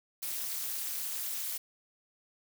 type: noise with amplitude modulation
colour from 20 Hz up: blue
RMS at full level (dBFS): -32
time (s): 0.22-1.58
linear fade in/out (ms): 10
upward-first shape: sine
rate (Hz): 263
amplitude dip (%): 100
effects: none